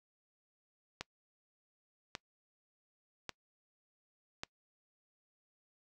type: click train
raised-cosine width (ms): 0.2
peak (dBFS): -21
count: 4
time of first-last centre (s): 1.01-4.435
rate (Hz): 0.876
effects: noise-tail reverb RT60 0.1 s tail -25 dB re dry